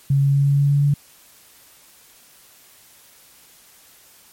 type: tone with pitch steps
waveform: sine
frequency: 138.59 / 139.39 / 140.2 / 141.01 / 141.83 / 142.65 / 143.48 Hz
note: C#3 / C#3 / C#3 / C#3 / C#3 / C#3 / D3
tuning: 0 / +10 / +20 / +30 / +40 / +50 / -40 cents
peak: -13 dBFS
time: 0.1-0.94 s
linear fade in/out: 5 ms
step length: 120 ms
effects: white hiss -50 dBFS RMS until 4.32 s + MP3 64 kbps